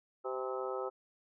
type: harmonic tone with a mistuned harmonic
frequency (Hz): 129.1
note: C3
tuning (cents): -23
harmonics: 3 / 4 / 5 / 6 / 7 / 8 / 9 / 10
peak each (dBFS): -39 / -39 / -47 / -45 / -49 / -49 / -55 / -43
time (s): 0.24-0.9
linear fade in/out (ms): 20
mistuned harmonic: 6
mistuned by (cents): +53
effects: none